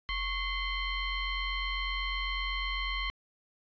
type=ring-modulated tone; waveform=25% pulse; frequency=1054 Hz; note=C6; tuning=12 cents sharp; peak=-24 dBFS; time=0.09-3.1 s; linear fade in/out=0 ms; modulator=1010 Hz; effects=resampled to 11025 Hz + 11-bit